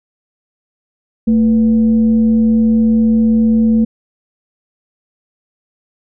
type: tone with frequency modulation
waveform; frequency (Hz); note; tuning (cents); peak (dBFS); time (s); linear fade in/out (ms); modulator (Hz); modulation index
sine; 223.8; A3; +30; -8; 1.27-3.85; 10; 266; 0.27
effects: none